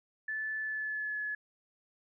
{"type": "tone with pitch glide", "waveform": "sine", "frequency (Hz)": [1744, 1705.2], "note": ["A6", "G#6"], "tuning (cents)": [-16, 45], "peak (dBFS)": -33, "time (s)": [0.28, 1.35], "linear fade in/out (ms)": 5, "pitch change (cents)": -39, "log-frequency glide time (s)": [0.6, 1.2], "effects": []}